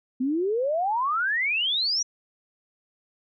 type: exponential sweep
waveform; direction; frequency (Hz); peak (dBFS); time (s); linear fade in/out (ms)
sine; up; 246.9 to 5920; -22; 0.2-2.03; 10
effects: none